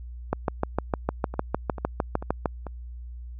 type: two click trains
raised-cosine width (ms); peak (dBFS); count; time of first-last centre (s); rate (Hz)
1; -21 / -9; 4 / 15; 1.34-2.667 / 0.33-2.458; 2.26 / 6.58
effects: added 60 Hz sine -36 dBFS peak until 3.39 s